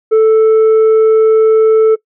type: tone with tanh clipping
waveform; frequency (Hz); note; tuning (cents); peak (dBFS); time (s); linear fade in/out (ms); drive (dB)
sine; 440; A4; 0; -5; 0.11-1.96; 20; 3
effects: noise-tail reverb RT60 0.1 s tail -21 dB re dry